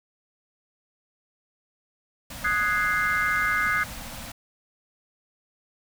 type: band-stop noise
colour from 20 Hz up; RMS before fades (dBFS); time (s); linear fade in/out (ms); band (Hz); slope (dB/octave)
pink; -38; 2.3-4.32; 5; 300 to 500; 96
type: chord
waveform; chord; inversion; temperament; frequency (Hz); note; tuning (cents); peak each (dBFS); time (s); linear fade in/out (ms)
sine; Ab dominant seventh; second; equal; 1244.5 / 1480 / 1661.2 / 2093; Eb6 / Gb6 / Ab6 / C7; 0 / 0 / 0 / 0; -27; 2.44-3.84; 10
effects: none